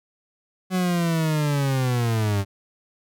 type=linear sweep; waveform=40% pulse; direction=down; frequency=187 to 96.9 Hz; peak=-19 dBFS; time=0.7-2.45 s; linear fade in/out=50 ms; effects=none